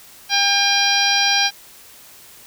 harmonic tone, 802 Hz, G5, 39 cents sharp, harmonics 1 / 2 / 3 / 4 / 5 / 6 / 7, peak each -22 / -22 / -22 / -22 / -22 / -22 / -22 dBFS, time 0.29-1.51 s, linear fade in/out 50 ms, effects white hiss -44 dBFS RMS until 2.46 s

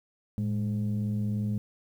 sine tone pair together, 110 / 207.1 Hz, A2 / G#3, 0 / -5 cents, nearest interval major seventh, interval 1095 cents, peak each -27 / -28 dBFS, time 0.38-1.58 s, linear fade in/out 0 ms, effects tanh soft clip ceiling -23 dBFS + 10-bit

